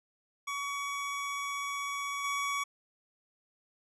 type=tone with level steps; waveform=25% pulse; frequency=1129 Hz; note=C#6; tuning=31 cents sharp; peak=-30 / -27 dBFS; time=0.47-2.64 s; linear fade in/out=10 ms; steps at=2.24 s; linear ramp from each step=5 ms; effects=resampled to 24000 Hz